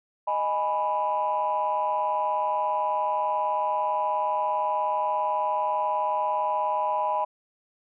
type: chord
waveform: sine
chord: G# minor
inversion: second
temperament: equal with one note detuned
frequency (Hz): 619 / 830.6 / 987.8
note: D#5 / G#5 / B5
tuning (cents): -9 / 0 / 0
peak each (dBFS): -29 / -27 / -25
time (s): 0.27-7.25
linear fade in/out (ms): 10
effects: tanh soft clip ceiling -16 dBFS